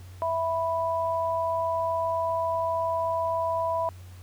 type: tone pair together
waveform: sine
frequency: 659.3 / 987 Hz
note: E5 / B5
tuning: 0 / -1 cents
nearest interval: perfect fifth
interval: 699 cents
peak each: -27 dBFS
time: 0.22-3.89 s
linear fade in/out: 0 ms
effects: added 91 Hz sine -42 dBFS peak until 4.22 s + pink hiss -55 dBFS RMS until 4.22 s